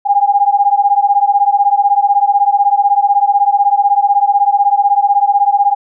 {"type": "beating tone pair", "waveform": "sine", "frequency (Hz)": [802, 818], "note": ["G5", "G#5"], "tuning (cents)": [39, -26], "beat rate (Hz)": 16, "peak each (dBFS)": -11, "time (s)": [0.05, 5.75], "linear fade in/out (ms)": 20, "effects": []}